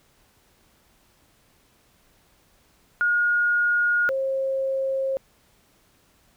sine tone pair in turn, 1434 / 535.6 Hz, F6 / C5, +45 / +40 cents, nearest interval octave + perfect fourth, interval 1705 cents, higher first, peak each -18 / -22 dBFS, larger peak first, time 3.01-4.09 / 4.09-5.17 s, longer neither, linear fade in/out 0 ms, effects pink hiss -61 dBFS RMS until 6.36 s

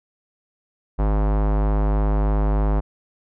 square tone with low-pass filter, 51.6 Hz, G#1, 10 cents flat, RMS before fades -19 dBFS, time 0.98-2.81 s, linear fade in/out 20 ms, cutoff 960 Hz, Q 1.4, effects none

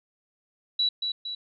sine tone with echo, 3927 Hz, B7, 11 cents flat, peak -21 dBFS, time 0.79-0.89 s, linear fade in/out 5 ms, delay 230 ms, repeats 2, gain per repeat -5 dB, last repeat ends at 1.35 s, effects none

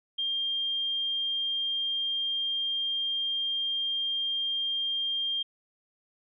sine tone, 3200 Hz, G7, 35 cents sharp, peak -27 dBFS, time 0.18-5.43 s, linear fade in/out 10 ms, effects none

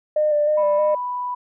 sine tone with vibrato, 600 Hz, D5, 37 cents sharp, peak -15 dBFS, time 0.16-0.95 s, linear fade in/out 5 ms, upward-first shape square, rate 3.2 Hz, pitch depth 22 cents each way
sine tone, 987.8 Hz, B5, in tune, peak -23 dBFS, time 0.57-1.35 s, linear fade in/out 10 ms
effects tanh soft clip ceiling -8 dBFS

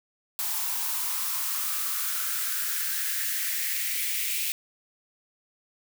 blue noise with high-pass filter sweep, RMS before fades -29 dBFS, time 0.39-4.52 s, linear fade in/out 0 ms, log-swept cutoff 840 to 2400 Hz, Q 3.9, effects none

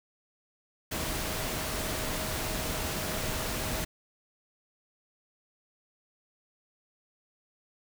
sine tone in noise, 631 Hz, D#5, 24 cents sharp, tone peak -43 dBFS, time 0.91-3.85 s, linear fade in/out 10 ms, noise pink, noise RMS -33 dBFS, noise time 0.91-3.85 s, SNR -13 dB, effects none

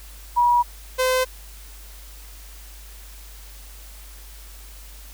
sine / sawtooth tone pair in turn, 964 / 513.5 Hz, B5 / C5, -42 / -33 cents, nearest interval major seventh, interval 1091 cents, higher first, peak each -14 dBFS, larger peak neither, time 0.36-0.63 / 0.98-1.25 s, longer neither, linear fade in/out 20 ms, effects added 50 Hz sine -40 dBFS peak until 5.13 s + white hiss -46 dBFS RMS until 5.13 s

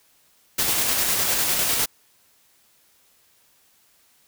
white noise with tremolo, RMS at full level -21 dBFS, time 0.58-1.86 s, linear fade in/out 10 ms, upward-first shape square, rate 9.9 Hz, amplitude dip 25%, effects white hiss -60 dBFS RMS until 4.27 s

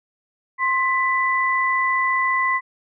sine tone pair together, 1055.5 / 1990 Hz, C6 / B6, +15 / +13 cents, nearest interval major seventh, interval 1098 cents, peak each -20 dBFS, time 0.58-2.61 s, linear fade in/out 50 ms, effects none

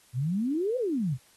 sine exponential two-way sweep, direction up then down, 114.9 to 530 to 114.9 Hz, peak -25 dBFS, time 0.13-1.18 s, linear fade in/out 50 ms, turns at 0.78 s, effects white hiss -60 dBFS RMS until 1.36 s + AAC 32 kbps

